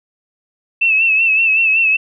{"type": "tone with vibrato", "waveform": "sine", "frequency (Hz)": 2637, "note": "E7", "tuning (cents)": 0, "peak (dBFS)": -10, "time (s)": [0.81, 1.97], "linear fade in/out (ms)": 10, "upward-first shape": "sine", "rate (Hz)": 5.3, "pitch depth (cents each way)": 54, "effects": []}